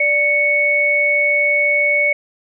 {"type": "tone pair together", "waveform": "sine", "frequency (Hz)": [587.3, 2217], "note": ["D5", "C#7"], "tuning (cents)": [0, 0], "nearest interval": "octave + major seventh", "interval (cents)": 2300, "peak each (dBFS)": [-20, -13], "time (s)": [0, 2.13], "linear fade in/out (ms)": 5, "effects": []}